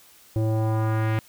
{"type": "tone with low-pass filter sweep", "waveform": "square", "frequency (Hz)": 110, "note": "A2", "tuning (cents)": 0, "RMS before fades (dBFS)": -23, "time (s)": [0.36, 1.19], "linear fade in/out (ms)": 0, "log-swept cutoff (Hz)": [460, 2400], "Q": 1.6, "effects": ["white hiss -53 dBFS RMS until 1.28 s"]}